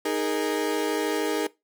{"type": "chord", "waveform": "35% pulse", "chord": "D# suspended fourth", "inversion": "none", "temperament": "equal with one note detuned", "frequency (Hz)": [311.1, 413.2, 466.2], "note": ["D#4", "G#4", "A#4"], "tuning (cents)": [0, -9, 0], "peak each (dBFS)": -27, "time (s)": [0.05, 1.47], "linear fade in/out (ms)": 5, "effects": ["noise-tail reverb RT60 0.2 s tail -20 dB re dry"]}